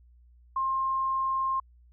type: tone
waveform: sine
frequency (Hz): 1062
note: C6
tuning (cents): +25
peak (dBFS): -25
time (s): 0.56-1.6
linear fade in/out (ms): 5
effects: added 60 Hz sine -54 dBFS peak until 1.92 s